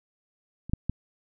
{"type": "clicks", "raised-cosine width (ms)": 5, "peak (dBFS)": [-26, -11, -14], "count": 3, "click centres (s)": [0.696, 0.735, 0.896], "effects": []}